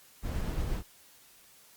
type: noise with tremolo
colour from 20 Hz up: brown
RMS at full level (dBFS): -31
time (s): 0.22-0.83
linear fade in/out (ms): 50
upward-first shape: triangle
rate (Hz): 8.4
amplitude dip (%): 25
effects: white hiss -58 dBFS RMS until 1.76 s + Opus 48 kbps